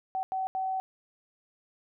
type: tone bursts at uneven times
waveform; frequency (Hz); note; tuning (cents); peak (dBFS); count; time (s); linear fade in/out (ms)
sine; 759; F#5; +44; -28; 3; 0.15-0.23 / 0.32-0.47 / 0.55-0.8; 0
effects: none